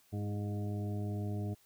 harmonic tone with a mistuned harmonic, 102.9 Hz, G#2, 16 cents flat, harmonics 1 / 2 / 3 / 4 / 6 / 7, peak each -35 / -41 / -45 / -47 / -51 / -52 dBFS, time 0.12-1.55 s, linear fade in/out 20 ms, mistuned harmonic 3, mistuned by +19 cents, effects white hiss -67 dBFS RMS until 1.65 s

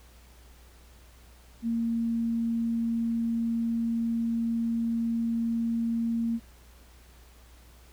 sine tone, 230.5 Hz, A#3, 19 cents flat, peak -25 dBFS, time 1.62-6.4 s, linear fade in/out 50 ms, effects added 60 Hz sine -52 dBFS peak until 7.92 s + pink hiss -58 dBFS RMS until 7.92 s

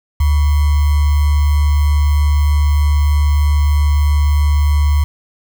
sine tone with sample-and-hold, 73.42 Hz, D2, in tune, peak -9 dBFS, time 0.2-5.04 s, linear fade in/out 5 ms, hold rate 1050 Hz, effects none

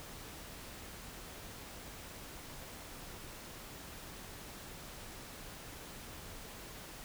silence, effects pink hiss -49 dBFS RMS until 7.04 s

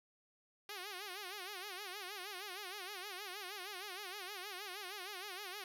5% pulse tone with vibrato, 388 Hz, G4, 18 cents flat, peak -33 dBFS, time 0.69-5.64 s, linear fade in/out 2 ms, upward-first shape sine, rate 6.4 Hz, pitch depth 150 cents each way, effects none

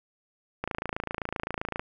click train, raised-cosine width 0.5 ms, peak -15 dBFS, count 33, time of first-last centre 0.64-1.795 s, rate 27.7 Hz, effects none

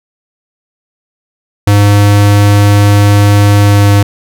square tone with pitch glide, 102.2 to 101.38 Hz, G#2 to G#2, -27 to -41 cents, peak -4 dBFS, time 1.67-4.03 s, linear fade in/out 5 ms, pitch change -14 cents, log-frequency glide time 3.6-3.91 s, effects none

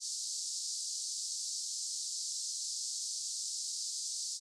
pink band-pass noise, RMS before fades -39 dBFS, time 0-4.4 s, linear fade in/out 50 ms, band 4500 to 8500 Hz, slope 48 dB/octave, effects none

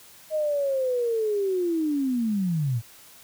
sine linear sweep, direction down, 629 to 108 Hz, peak -22 dBFS, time 0.3-2.82 s, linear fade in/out 50 ms, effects white hiss -50 dBFS RMS until 3.23 s

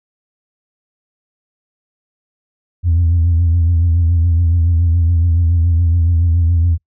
sine tone with vibrato, 84.5 Hz, E2, 43 cents sharp, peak -8 dBFS, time 2.83-6.78 s, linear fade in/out 50 ms, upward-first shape triangle, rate 7.1 Hz, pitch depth 76 cents each way, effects noise-tail reverb RT60 0.1 s tail -26 dB re dry + tanh soft clip ceiling -7 dBFS

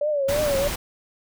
sine tone with vibrato, 574 Hz, D5, 40 cents flat, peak -20 dBFS, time 0.01-0.68 s, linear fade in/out 5 ms, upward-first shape triangle, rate 3.1 Hz, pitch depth 120 cents each way
pink noise, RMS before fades -28 dBFS, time 0.28-0.76 s, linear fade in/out 10 ms
effects none

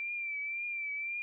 sine tone with vibrato, 2349 Hz, D7, in tune, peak -34 dBFS, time 0-1.22 s, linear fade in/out 0 ms, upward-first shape triangle, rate 1.9 Hz, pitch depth 56 cents each way, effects none

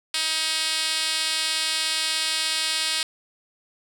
5% pulse tone with band-pass filter, 316.8 Hz, D#4, 31 cents sharp, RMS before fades -25 dBFS, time 0.14-3.03 s, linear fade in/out 2 ms, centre 5700 Hz, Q 1.7, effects none

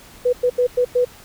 sine tone bursts at uneven times, 493.9 Hz, B4, in tune, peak -13 dBFS, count 5, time 0.25-0.33 / 0.43-0.5 / 0.58-0.67 / 0.77-0.85 / 0.95-1.05 s, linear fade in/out 10 ms, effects pink hiss -44 dBFS RMS until 1.24 s

